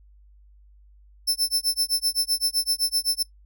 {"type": "tone with tremolo", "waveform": "sawtooth", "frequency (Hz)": 5300, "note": "E8", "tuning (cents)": 9, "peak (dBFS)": -16, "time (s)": [1.27, 3.23], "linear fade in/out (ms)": 10, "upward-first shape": "sine", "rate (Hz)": 7.8, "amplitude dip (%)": 100, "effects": ["noise-tail reverb RT60 0.1 s tail -18 dB re dry", "added 50 Hz sine -50 dBFS peak until 3.45 s"]}